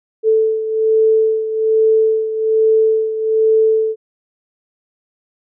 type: beating tone pair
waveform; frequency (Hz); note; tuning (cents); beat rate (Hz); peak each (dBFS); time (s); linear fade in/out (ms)
sine; 440 / 441.2; A4 / A4; 0 / +5; 1.2; -12 / -18; 0.23-3.96; 50
effects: none